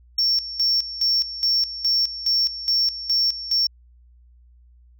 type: tone with tremolo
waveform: sine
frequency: 5460 Hz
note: F8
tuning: 40 cents flat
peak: -15 dBFS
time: 0.18-3.67 s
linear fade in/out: 5 ms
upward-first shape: square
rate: 2.4 Hz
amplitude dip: 80%
effects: tanh soft clip ceiling -14 dBFS + added 60 Hz sine -49 dBFS peak until 4.99 s